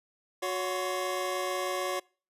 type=tone cluster; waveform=25% pulse; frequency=365.9 / 562 / 1048 Hz; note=F#4 / C#5 / C6; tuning=-19 / +24 / +2 cents; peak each=-30 / -29 / -35 dBFS; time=0.42-2 s; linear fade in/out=10 ms; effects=noise-tail reverb RT60 0.4 s tail -26 dB re dry + resampled to 32000 Hz